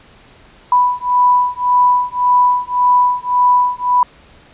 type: beating tone pair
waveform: sine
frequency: 987.8 / 989.6 Hz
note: B5 / B5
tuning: 0 / +3 cents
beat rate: 1.8 Hz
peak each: -13 dBFS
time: 0.72-4.03 s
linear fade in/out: 2 ms
effects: pink hiss -45 dBFS RMS until 4.53 s + resampled to 8000 Hz